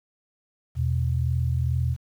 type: tone pair together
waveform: sine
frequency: 82.2 / 124.52 Hz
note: E2 / B2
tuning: -4 / +15 cents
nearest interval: perfect fifth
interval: 719 cents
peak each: -24 dBFS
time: 0.75-1.97 s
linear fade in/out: 50 ms
effects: 9-bit